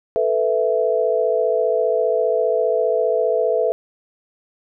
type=chord; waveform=sine; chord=A suspended second; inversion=none; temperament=just; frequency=440 / 495 / 660 Hz; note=A4 / B4 / E5; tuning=0 / +4 / +2 cents; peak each=-20 dBFS; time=0.16-3.72 s; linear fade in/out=0 ms; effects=none